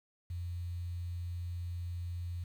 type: tone with quantisation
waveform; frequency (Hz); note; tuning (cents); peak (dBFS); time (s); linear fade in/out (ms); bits
sine; 87.31; F2; 0; -36; 0.3-2.44; 5; 10
effects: none